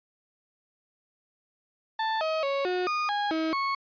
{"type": "tone with pitch steps", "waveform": "35% pulse", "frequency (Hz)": [884, 634, 554, 363.2, 1227, 822, 319.8, 1101], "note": ["A5", "D#5", "C#5", "F#4", "D#6", "G#5", "D#4", "C#6"], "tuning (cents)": [8, 32, -1, -32, -25, -18, 48, -12], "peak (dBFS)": -24, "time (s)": [1.99, 3.75], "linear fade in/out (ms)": 5, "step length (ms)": 220, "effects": ["resampled to 11025 Hz"]}